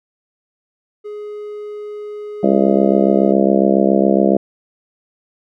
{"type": "tone", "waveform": "triangle", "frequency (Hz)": 418, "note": "G#4", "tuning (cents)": 11, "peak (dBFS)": -24, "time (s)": [1.04, 3.33], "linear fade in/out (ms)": 20}
{"type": "harmonic tone", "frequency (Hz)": 67.2, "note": "C2", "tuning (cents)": 47, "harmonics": [3, 4, 5, 6, 7, 8, 9, 10], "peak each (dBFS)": [-15, -21, -17, -19, -22, -20, -19, -21], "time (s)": [2.43, 4.37], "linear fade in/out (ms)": 5}
{"effects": []}